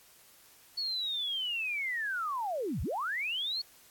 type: linear two-way sweep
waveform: sine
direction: down then up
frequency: 4435 to 51 to 4435 Hz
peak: -31 dBFS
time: 0.77-3.62 s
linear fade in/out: 10 ms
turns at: 2.82 s
effects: white hiss -59 dBFS RMS until 3.9 s + AAC 64 kbps